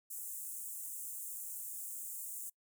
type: high-pass noise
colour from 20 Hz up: pink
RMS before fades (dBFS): -44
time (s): 0.1-2.5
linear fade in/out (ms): 10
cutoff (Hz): 7400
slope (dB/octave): 48
effects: noise-tail reverb RT60 0.1 s tail -24 dB re dry